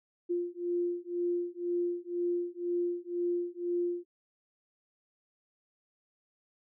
sine beating tone pair, 348.9 / 350.9 Hz, F4 / F4, -2 / +8 cents, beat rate 2 Hz, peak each -33 / -33 dBFS, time 0.29-4.05 s, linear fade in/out 20 ms, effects none

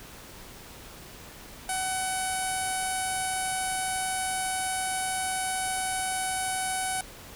sawtooth tone with low-pass filter, 752 Hz, F#5, 28 cents sharp, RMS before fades -30 dBFS, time 1.69-7.01 s, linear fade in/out 2 ms, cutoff 9800 Hz, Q 7.7, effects pink hiss -46 dBFS RMS until 7.35 s

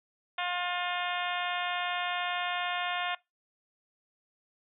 harmonic tone, 355.5 Hz, F4, 31 cents sharp, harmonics 2 / 3 / 4 / 5 / 6 / 7 / 8 / 9 / 10, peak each -35 / -37 / -38 / -39 / -40 / -40 / -41 / -42 / -42 dBFS, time 0.38-3.15 s, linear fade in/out 5 ms, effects noise-tail reverb RT60 0.2 s tail -22 dB re dry

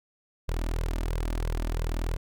sawtooth tone with flanger, 40.69 Hz, E1, 22 cents flat, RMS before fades -29 dBFS, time 0.48-2.17 s, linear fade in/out 10 ms, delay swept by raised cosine 1.9 to 3.4 ms, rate 3 Hz, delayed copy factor +0.65, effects none

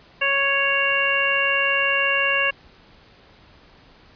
harmonic tone, 554.4 Hz, C#5, in tune, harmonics 1 / 2 / 3 / 4 / 5, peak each -27 / -27 / -23 / -26 / -21 dBFS, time 0.21-2.51 s, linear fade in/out 10 ms, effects pink hiss -51 dBFS RMS until 4.15 s + resampled to 11025 Hz

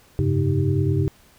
sine tone cluster, 89.5 / 99.4 / 137.7 / 314 / 392 Hz, F2 / G2 / C#3 / D#4 / G4, +43 / +25 / -11 / +16 / 0 cents, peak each -28 / -22 / -21 / -27 / -27 dBFS, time 0.19-1.08 s, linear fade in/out 0 ms, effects pink hiss -54 dBFS RMS until 1.38 s

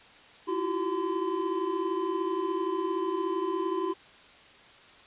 triangle tone cluster, 329.6 / 346.8 / 380 / 1020 Hz, E4 / F4 / F#4 / C6, 0 / -12 / +46 / -44 cents, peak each -32 / -32 / -29 / -32 dBFS, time 0.47-3.94 s, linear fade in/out 20 ms, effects white hiss -53 dBFS RMS until 5.06 s + resampled to 8000 Hz

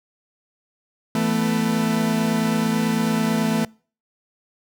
40% pulse chord, E suspended fourth, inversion none, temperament equal with one note detuned, 164.81 / 220 / 249.1 Hz, E3 / A3 / B3, 0 / 0 / +15 cents, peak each -25 / -20 / -25 dBFS, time 1.15-3.65 s, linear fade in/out 2 ms, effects noise-tail reverb RT60 0.4 s tail -25 dB re dry

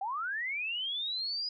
sine linear sweep, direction up, 740 to 4978 Hz, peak -32 dBFS, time 0.01-1.49 s, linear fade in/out 5 ms, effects none

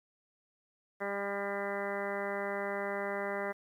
harmonic tone, 200 Hz, G3, 35 cents sharp, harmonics 1 / 2 / 3 / 4 / 5 / 6 / 7 / 8 / 9 / 10, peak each -44 / -39 / -38 / -43 / -45 / -45 / -46 / -45 / -45 / -43 dBFS, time 1-3.53 s, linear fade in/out 20 ms, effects 11-bit

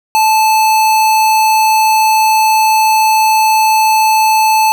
square tone, 873 Hz, A5, 14 cents flat, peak -8 dBFS, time 0.15-4.72 s, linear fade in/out 0 ms, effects none

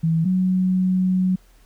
sine tone pair in turn, 162.9 / 185.18 Hz, E3 / F#3, -20 / +2 cents, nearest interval major second, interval 222 cents, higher second, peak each -16 dBFS, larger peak neither, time 0.03-0.25 / 0.25-1.36 s, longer second, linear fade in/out 10 ms, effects added 40 Hz sine -50 dBFS peak until 1.65 s + pink hiss -58 dBFS RMS until 1.65 s

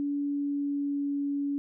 sine tone with pitch glide, 285.9 to 283.4 Hz, D4 to C#4, -46 to +38 cents, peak -27 dBFS, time 0-1.58 s, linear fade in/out 0 ms, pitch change -16 cents, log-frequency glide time 0.16-1.19 s, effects none

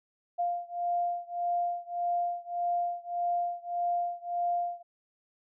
sine beating tone pair, 698.5 / 700.2 Hz, F5 / F5, 0 / +4 cents, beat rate 1.7 Hz, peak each -31 / -32 dBFS, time 0.38-4.83 s, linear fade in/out 20 ms, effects none

